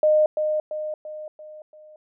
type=tone with echo; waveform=sine; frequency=613 Hz; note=D#5; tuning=26 cents flat; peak=-14 dBFS; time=0.03-0.26 s; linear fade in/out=2 ms; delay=340 ms; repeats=5; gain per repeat=-6 dB; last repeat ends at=1.96 s; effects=none